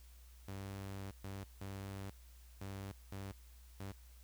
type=tone bursts at uneven times; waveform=sawtooth; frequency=98 Hz; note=G2; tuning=in tune; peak=-40 dBFS; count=6; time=0.48-1.11 / 1.24-1.44 / 1.61-2.1 / 2.61-2.92 / 3.12-3.32 / 3.8-3.92 s; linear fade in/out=5 ms; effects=added 60 Hz sine -56 dBFS peak until 4.23 s + white hiss -67 dBFS RMS until 4.23 s